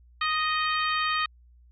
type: harmonic tone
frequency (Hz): 622.3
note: D#5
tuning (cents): 0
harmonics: 2 / 3 / 4 / 5 / 6 / 7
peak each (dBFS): -26 / -30 / -32 / -34 / -36 / -37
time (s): 0.21-1.26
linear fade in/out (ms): 5
effects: added 60 Hz sine -52 dBFS peak until 1.71 s + MP3 96 kbps